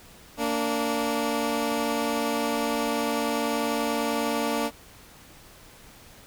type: tone pair together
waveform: 15% pulse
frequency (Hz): 230.2 / 290.5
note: A#3 / D4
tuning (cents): -22 / -19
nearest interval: major third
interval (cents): 403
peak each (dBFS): -21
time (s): 0.37-4.71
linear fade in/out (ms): 50
effects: pink hiss -50 dBFS RMS until 6.26 s